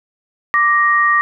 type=tone pair together; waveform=sine; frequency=1174.7 / 1873.7 Hz; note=D6 / A#6; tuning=0 / +8 cents; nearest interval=minor sixth; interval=808 cents; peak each=-13 dBFS; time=0.54-1.21 s; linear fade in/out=0 ms; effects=none